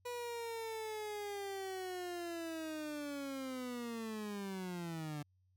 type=linear sweep; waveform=30% pulse; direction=down; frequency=490.3 to 144.8 Hz; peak=-38 dBFS; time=0.05-5.23 s; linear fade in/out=10 ms; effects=added 92 Hz sine -70 dBFS peak until 5.56 s